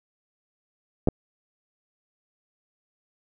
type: clicks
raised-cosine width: 2 ms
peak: -8 dBFS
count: 2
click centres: 1.074 / 1.086 s
effects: none